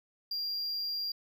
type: tone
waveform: triangle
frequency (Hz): 4774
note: D8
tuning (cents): +28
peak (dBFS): -31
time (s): 0.31-1.12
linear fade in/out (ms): 5
effects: none